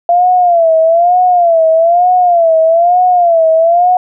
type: tone with vibrato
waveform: sine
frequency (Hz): 685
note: F5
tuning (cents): -34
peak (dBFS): -5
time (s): 0.09-3.97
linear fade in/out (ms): 2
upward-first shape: sine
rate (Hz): 1.1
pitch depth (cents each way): 110
effects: none